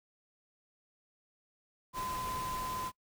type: tone in noise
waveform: sine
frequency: 1021 Hz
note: C6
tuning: 43 cents flat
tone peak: -36 dBFS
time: 1.93-2.92 s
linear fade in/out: 50 ms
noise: pink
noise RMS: -43 dBFS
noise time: 1.93-2.92 s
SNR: +4 dB
effects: noise-tail reverb RT60 0.1 s tail -23 dB re dry